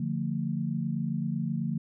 sine chord, D minor, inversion none, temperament equal with one note detuned, 146.83 / 174.61 / 225.3 Hz, D3 / F3 / A3, 0 / 0 / +41 cents, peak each -32 dBFS, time 0-1.78 s, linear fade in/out 5 ms, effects none

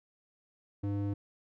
square tone with band-pass filter, 100.9 Hz, G#2, 49 cents flat, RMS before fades -33 dBFS, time 0.83-1.14 s, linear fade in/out 10 ms, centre 210 Hz, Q 3.5, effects none

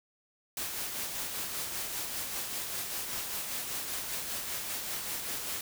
white noise with tremolo, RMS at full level -35 dBFS, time 0.57-5.61 s, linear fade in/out 2 ms, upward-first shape sine, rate 5.1 Hz, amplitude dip 35%, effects none

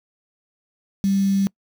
sine tone with quantisation, 196 Hz, G3, in tune, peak -16 dBFS, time 1.04-1.47 s, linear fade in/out 0 ms, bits 6, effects noise-tail reverb RT60 0.1 s tail -26 dB re dry

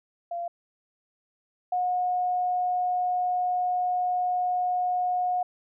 sine tone pair in turn, 690 / 724.1 Hz, F5 / F#5, -21 / -38 cents, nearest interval minor second, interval 83 cents, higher second, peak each -29 / -23 dBFS, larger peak second, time 0.31-0.48 / 1.72-5.43 s, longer second, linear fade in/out 5 ms, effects none

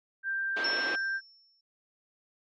sine tone, 1578 Hz, G6, 11 cents sharp, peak -29 dBFS, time 0.23-1.21 s, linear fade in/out 50 ms
pink band-pass noise, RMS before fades -37 dBFS, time 0.56-0.96 s, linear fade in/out 10 ms, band 300 to 3900 Hz, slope 24 dB/octave
sine tone with exponential decay, 5400 Hz, E8, 41 cents sharp, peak -28 dBFS, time 0.64-1.61 s, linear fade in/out 5 ms, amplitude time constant 210 ms
effects none

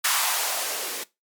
violet noise with band-pass filter sweep, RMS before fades -26 dBFS, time 0.04-1.04 s, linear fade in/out 10 ms, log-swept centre 1200 to 340 Hz, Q 2.1, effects noise-tail reverb RT60 0.2 s tail -19 dB re dry + MP3 96 kbps

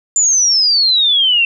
sine exponential sweep, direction down, 7200 to 2684 Hz, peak -9 dBFS, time 0.16-1.45 s, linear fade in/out 2 ms, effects none

